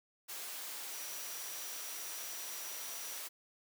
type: tone in noise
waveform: sine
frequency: 5820 Hz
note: F#8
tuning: 29 cents flat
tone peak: -49 dBFS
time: 0.91-3.19 s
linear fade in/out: 20 ms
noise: white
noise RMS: -44 dBFS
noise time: 0.28-3.29 s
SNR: -8 dB
effects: high-pass 400 Hz 12 dB/octave